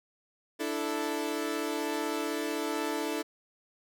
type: chord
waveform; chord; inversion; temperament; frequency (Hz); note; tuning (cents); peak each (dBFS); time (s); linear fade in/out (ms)
sawtooth; D suspended second; none; equal; 293.7 / 329.6 / 440; D4 / E4 / A4; 0 / 0 / 0; -31; 0.59-3.23; 20
effects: none